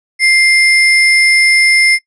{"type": "tone with sample-and-hold", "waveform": "sine", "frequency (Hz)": 2100, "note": "C7", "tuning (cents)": 6, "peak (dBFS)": -6, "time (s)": [0.19, 1.99], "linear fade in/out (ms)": 50, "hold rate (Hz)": 7350, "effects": ["noise-tail reverb RT60 0.1 s tail -20 dB re dry", "resampled to 22050 Hz"]}